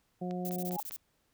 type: harmonic tone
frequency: 180 Hz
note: F#3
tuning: 47 cents flat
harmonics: 1 / 2 / 3 / 4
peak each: -35 / -40 / -44 / -42 dBFS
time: 0.21-0.77 s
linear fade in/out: 10 ms
type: click train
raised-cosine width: 0.2 ms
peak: -31 dBFS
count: 4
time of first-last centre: 0.31-0.91 s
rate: 5 Hz
type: noise bursts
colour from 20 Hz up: violet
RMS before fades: -41 dBFS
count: 8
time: 0.45-0.962 s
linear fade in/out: 0 ms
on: 43 ms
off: 24 ms
type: tone with exponential growth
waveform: sine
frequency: 836 Hz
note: G#5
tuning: 11 cents sharp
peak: -29 dBFS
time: 0.67-0.8 s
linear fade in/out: 1 ms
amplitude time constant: 28 ms
effects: pink hiss -74 dBFS RMS until 1.33 s